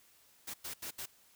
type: noise bursts at uneven times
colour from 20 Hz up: white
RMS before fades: -42 dBFS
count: 4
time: 0.47-0.54 / 0.64-0.74 / 0.82-0.91 / 0.98-1.06 s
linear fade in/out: 10 ms
effects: white hiss -65 dBFS RMS until 1.35 s